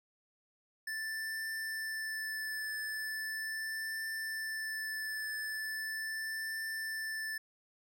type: tone with vibrato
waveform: square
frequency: 1760 Hz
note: A6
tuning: in tune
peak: -37 dBFS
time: 0.87-7.38 s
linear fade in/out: 5 ms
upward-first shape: triangle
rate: 0.39 Hz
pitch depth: 16 cents each way
effects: none